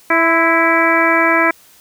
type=harmonic tone with a mistuned harmonic; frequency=329.6 Hz; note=E4; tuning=in tune; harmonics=1 / 2 / 3 / 4 / 5 / 6 / 7; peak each=-18 / -18 / -18 / -18 / -18 / -18 / -18 dBFS; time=0.1-1.51 s; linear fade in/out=5 ms; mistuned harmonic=3; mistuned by=+29 cents; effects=white hiss -47 dBFS RMS until 1.8 s